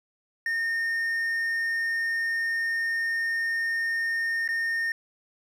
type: tone with dropouts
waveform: triangle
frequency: 1830 Hz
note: A#6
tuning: 32 cents flat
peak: -23 dBFS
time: 0.46-4.92 s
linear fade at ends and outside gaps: 2 ms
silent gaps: 4.478-4.488 s
effects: none